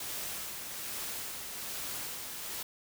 white noise with tremolo, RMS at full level -38 dBFS, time 0-2.63 s, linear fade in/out 5 ms, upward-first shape sine, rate 1.2 Hz, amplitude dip 35%, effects none

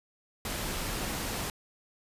pink noise, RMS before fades -34 dBFS, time 0.45-1.5 s, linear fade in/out 2 ms, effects resampled to 32000 Hz

